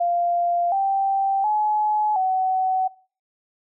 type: tone with pitch steps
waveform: sine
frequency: 695 / 782 / 849 / 752 Hz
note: F5 / G5 / G#5 / F#5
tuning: -9 / -4 / +38 / +28 cents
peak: -18 dBFS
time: 0-2.88 s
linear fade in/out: 10 ms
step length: 720 ms
effects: noise-tail reverb RT60 0.4 s tail -22 dB re dry